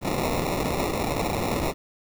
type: noise with sample-and-hold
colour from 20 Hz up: white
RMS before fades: -26 dBFS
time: 0.01-1.74 s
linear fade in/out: 50 ms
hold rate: 1575 Hz
effects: none